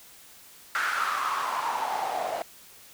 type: noise with band-pass filter sweep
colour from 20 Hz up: white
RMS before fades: -29 dBFS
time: 0.75-2.42 s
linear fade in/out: 0 ms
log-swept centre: 1500 to 650 Hz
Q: 6.3
effects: white hiss -51 dBFS RMS until 2.93 s

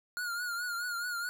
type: tone with vibrato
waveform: square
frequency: 1428 Hz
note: F6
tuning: 38 cents sharp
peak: -34 dBFS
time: 0.17-1.29 s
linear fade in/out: 0 ms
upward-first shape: triangle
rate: 4.7 Hz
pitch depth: 69 cents each way
effects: none

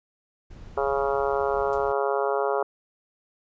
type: noise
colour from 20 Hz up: brown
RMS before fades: -43 dBFS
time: 0.5-1.93 s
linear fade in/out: 10 ms
type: harmonic tone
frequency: 138.59 Hz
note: C#3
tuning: in tune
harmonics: 3 / 4 / 5 / 6 / 7 / 8 / 9 / 10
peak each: -26 / -28 / -30 / -32 / -33 / -34 / -35 / -36 dBFS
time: 0.77-2.63 s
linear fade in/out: 5 ms
type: noise with exponential decay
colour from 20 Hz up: blue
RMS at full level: -41 dBFS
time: 1.73-1.84 s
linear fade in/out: 0 ms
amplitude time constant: 22 ms
effects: resampled to 16000 Hz

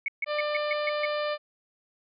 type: tone bursts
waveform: sine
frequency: 2217 Hz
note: C#7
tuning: in tune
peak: -25 dBFS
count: 7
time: 0.06-1.054 s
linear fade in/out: 2 ms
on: 22 ms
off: 140 ms
type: harmonic tone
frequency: 596 Hz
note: D5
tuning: 25 cents sharp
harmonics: 1 / 2 / 3 / 4 / 5 / 6 / 7 / 8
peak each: -28 / -34 / -38 / -40 / -42 / -44 / -45 / -46 dBFS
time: 0.26-1.38 s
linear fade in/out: 50 ms
effects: none

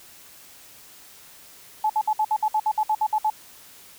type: tone bursts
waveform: sine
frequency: 860 Hz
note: A5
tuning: 40 cents flat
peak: -18 dBFS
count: 13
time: 1.84-3.301 s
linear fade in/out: 5 ms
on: 57 ms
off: 60 ms
effects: white hiss -48 dBFS RMS until 3.98 s

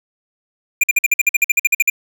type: tone bursts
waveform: square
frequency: 2400 Hz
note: D7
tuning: 37 cents sharp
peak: -10 dBFS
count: 15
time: 0.81-1.9 s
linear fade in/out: 5 ms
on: 26 ms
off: 50 ms
effects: none

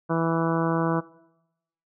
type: harmonic tone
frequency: 164.81 Hz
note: E3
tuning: in tune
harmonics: 1 / 2 / 3 / 4 / 5 / 6 / 7 / 8 / 9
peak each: -26 / -27 / -29 / -31 / -36 / -32 / -33 / -37 / -36 dBFS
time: 0.09-1.01 s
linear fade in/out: 20 ms
effects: noise-tail reverb RT60 0.9 s tail -21 dB re dry

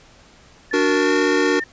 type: tone with pitch glide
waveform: sine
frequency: 1747 to 1812.8 Hz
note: A6 to A#6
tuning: -13 to -49 cents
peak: -24 dBFS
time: 0.71-1.64 s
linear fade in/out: 5 ms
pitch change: +64 cents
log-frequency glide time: 0.92-1.11 s
type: chord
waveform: square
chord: D augmented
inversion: none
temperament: equal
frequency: 293.7 / 370 / 466.2 Hz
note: D4 / F#4 / A#4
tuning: 0 / 0 / 0 cents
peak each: -21 dBFS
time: 0.73-1.6 s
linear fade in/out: 10 ms
type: noise with tremolo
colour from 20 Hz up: violet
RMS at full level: -34 dBFS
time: 0.93-1.59 s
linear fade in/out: 50 ms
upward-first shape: sine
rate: 13 Hz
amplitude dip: 60%
effects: pink hiss -49 dBFS RMS until 1.72 s + resampled to 16000 Hz

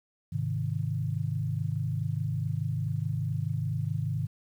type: chord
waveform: sine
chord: Ab major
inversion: none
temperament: equal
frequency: 103.83 / 130.81 / 155.56 Hz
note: Ab2 / C3 / Eb3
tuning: 0 / 0 / 0 cents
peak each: -32 dBFS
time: 0.32-4.27 s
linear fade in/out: 10 ms
effects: 10-bit

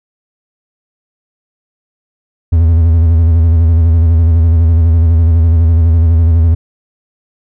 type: tone with vibrato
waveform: triangle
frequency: 82.41 Hz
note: E2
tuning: in tune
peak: -3 dBFS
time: 2.52-6.55 s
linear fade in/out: 10 ms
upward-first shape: square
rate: 12 Hz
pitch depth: 52 cents each way
effects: none

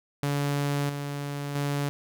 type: tone with level steps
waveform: sawtooth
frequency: 143 Hz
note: D3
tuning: 46 cents flat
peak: -21 / -27 / -22 dBFS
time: 0.23-1.89 s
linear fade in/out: 0 ms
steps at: 0.89 / 1.55 s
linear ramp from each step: 5 ms
effects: none

